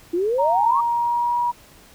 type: exponential sweep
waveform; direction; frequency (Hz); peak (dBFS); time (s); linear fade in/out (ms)
sine; up; 329.6 to 1182; -18; 0.13-0.81; 10
type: tone with pitch glide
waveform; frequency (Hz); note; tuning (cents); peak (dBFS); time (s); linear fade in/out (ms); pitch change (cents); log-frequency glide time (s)
sine; 932.3 to 960.7; A#5 to B5; 0 to -48; -18; 0.38-1.52; 20; +52; 0.62-1.38
effects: pink hiss -49 dBFS RMS until 1.94 s